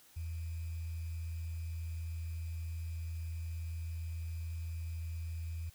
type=tone with sample-and-hold; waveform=sine; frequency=82.41 Hz; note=E2; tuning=in tune; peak=-37 dBFS; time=0.16-5.7 s; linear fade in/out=10 ms; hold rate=2450 Hz; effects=white hiss -62 dBFS RMS until 5.74 s